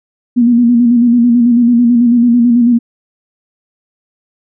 sine tone with vibrato, 238.9 Hz, A#3, 43 cents sharp, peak -5 dBFS, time 0.36-2.79 s, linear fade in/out 20 ms, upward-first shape square, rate 9.1 Hz, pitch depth 41 cents each way, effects none

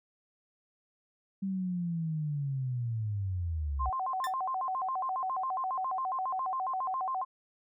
sine linear sweep, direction down, 196 to 61.74 Hz, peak -30 dBFS, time 1.42-3.9 s, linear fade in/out 10 ms
sine tone with vibrato, 890 Hz, A5, 20 cents sharp, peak -30 dBFS, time 3.79-7.25 s, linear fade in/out 20 ms, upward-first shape square, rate 7.3 Hz, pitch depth 290 cents each way
sawtooth tone with exponential decay, 1782 Hz, A6, 22 cents sharp, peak -28 dBFS, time 4.24-4.34 s, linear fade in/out 1 ms, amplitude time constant 20 ms
effects none

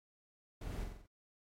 brown noise with echo, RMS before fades -43 dBFS, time 0.61-0.84 s, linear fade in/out 5 ms, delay 45 ms, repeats 5, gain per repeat -4 dB, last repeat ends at 1.065 s, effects AAC 48 kbps

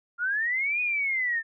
sine linear two-way sweep, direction up then down, 1381 to 2489 to 1779 Hz, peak -24 dBFS, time 0.18-1.43 s, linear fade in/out 50 ms, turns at 0.81 s, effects none

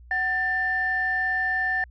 sine tone pair together, 749 / 1781.4 Hz, F#5 / A6, +21 / +21 cents, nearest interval octave + minor third, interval 1500 cents, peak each -29 / -22 dBFS, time 0.11-1.84 s, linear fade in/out 2 ms, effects tanh soft clip ceiling -15 dBFS + added 60 Hz sine -45 dBFS peak until 1.9 s

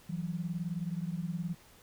sine beating tone pair, 164.81 / 183.81 Hz, E3 / F#3, 0 / -11 cents, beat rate 19 Hz, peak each -35 / -37 dBFS, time 0.09-1.55 s, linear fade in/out 10 ms, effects pink hiss -59 dBFS RMS until 1.82 s

